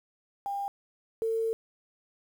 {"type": "tone pair in turn", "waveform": "sine", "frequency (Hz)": [800, 449.8], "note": ["G5", "A4"], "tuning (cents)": [35, 38], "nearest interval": "minor seventh", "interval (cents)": 997, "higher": "first", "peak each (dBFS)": [-30, -26], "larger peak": "second", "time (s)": [[0.46, 0.68], [1.22, 1.53]], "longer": "second", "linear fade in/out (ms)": 0, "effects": ["9-bit"]}